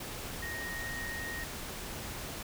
sine tone in noise, 1864.7 Hz, A#6, in tune, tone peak -38 dBFS, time 0.42-1.44 s, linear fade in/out 5 ms, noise pink, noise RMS -41 dBFS, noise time 0-2.43 s, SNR 0 dB, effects none

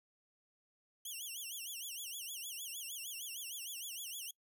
10% pulse tone with vibrato, 3040 Hz, F#7, 46 cents sharp, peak -35 dBFS, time 1.05-4.31 s, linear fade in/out 5 ms, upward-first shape sine, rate 6.5 Hz, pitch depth 210 cents each way, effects noise-tail reverb RT60 0.1 s tail -24 dB re dry

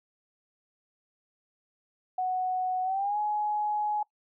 sine tone with pitch glide, 740 to 840.3 Hz, F#5 to G#5, 0 to +20 cents, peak -26 dBFS, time 2.18-4.03 s, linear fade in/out 5 ms, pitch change +220 cents, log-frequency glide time 2.83-3.18 s, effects noise-tail reverb RT60 0.1 s tail -22 dB re dry

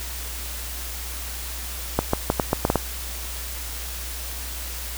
clicks, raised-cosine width 1 ms, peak -4 dBFS, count 8, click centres 1.99 / 2.134 / 2.301 / 2.398 / 2.531 / 2.651 / 2.701 / 2.757 s, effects added 60 Hz sine -33 dBFS peak until 4.97 s + white hiss -34 dBFS RMS until 4.97 s

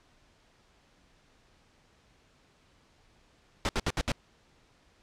pink noise bursts, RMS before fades -28 dBFS, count 5, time 3.65-4.118 s, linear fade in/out 0 ms, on 40 ms, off 67 ms, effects pink hiss -64 dBFS RMS until 5.02 s + low-pass 6000 Hz 12 dB/octave

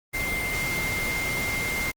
sine tone in noise, 2100 Hz, C7, 6 cents sharp, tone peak -27 dBFS, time 0.13-1.92 s, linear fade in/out 20 ms, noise pink, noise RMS -31 dBFS, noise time 0.13-1.92 s, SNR +1 dB, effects Opus 24 kbps

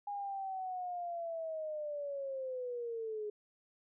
sine linear sweep, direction down, 820 to 415.3 Hz, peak -37 dBFS, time 0.07-3.3 s, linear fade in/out 5 ms, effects none

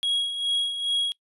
triangle tone with tremolo, 3308 Hz, G#7, 8 cents flat, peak -19 dBFS, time 0.03-1.12 s, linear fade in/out 0 ms, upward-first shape sine, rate 2.4 Hz, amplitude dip 60%, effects noise-tail reverb RT60 0.1 s tail -23 dB re dry + resampled to 32000 Hz

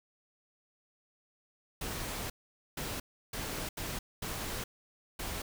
pink noise bursts at uneven times, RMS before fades -38 dBFS, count 6, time 1.81-2.3 / 2.77-3 / 3.33-3.69 / 3.77-3.99 / 4.22-4.64 / 5.19-5.42 s, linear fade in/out 5 ms, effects none

